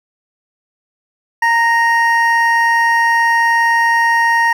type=tone pair together; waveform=triangle; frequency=925.6 / 1864.7 Hz; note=A#5 / A#6; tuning=-13 / 0 cents; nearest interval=octave; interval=1213 cents; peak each=-11 dBFS; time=1.42-4.53 s; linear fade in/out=5 ms; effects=none